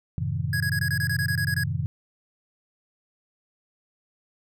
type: chord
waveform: sine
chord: F# diminished seventh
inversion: none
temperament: just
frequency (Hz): 92.5 / 111 / 133.2 / 159.84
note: F#2 / A2 / C3 / Eb3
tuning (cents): 0 / +16 / +31 / +47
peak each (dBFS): -30 / -31 / -29 / -31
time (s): 0.18-1.86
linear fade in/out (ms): 0
type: tone bursts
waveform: square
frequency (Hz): 1661.2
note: G#6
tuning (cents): 0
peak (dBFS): -26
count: 12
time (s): 0.53-1.636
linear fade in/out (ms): 2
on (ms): 72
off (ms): 22
effects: none